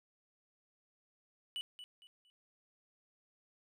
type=tone with echo; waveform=triangle; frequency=2960 Hz; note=F#7; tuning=in tune; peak=-36 dBFS; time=1.56-1.61 s; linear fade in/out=0 ms; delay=230 ms; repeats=3; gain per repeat=-10 dB; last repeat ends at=2.3 s; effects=none